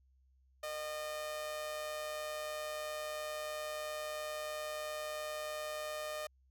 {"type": "tone with amplitude modulation", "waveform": "sawtooth", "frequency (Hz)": 610, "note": "D#5", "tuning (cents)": -34, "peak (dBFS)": -33, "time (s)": [0.63, 6.27], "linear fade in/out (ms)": 5, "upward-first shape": "sine", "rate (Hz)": 143, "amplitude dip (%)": 45, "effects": ["added 65 Hz sine -66 dBFS peak until 6.5 s"]}